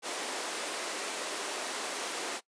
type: high-pass noise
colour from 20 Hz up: pink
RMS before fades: -36 dBFS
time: 0.02-2.41 s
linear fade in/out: 50 ms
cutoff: 330 Hz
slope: 24 dB/octave
effects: noise-tail reverb RT60 0.1 s tail -20 dB re dry + resampled to 22050 Hz